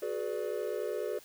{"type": "chord", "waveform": "triangle", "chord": "G# half-diminished seventh", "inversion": "third", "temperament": "equal with one note detuned", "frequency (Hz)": [370, 423.8, 493.9, 587.3], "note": ["F#4", "G#4", "B4", "D5"], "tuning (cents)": [0, 35, 0, 0], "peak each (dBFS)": [-37, -34, -36, -37], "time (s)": [0.02, 1.19], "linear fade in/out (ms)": 5, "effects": ["white hiss -56 dBFS RMS until 1.24 s"]}